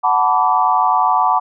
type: chord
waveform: sine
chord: B minor seventh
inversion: second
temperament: equal with one note detuned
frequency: 740 / 880 / 987.8 / 1158.5 Hz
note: F#5 / A5 / B5 / D6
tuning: 0 / 0 / 0 / -24 cents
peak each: -17 dBFS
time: 0.03-1.4 s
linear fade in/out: 20 ms
effects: none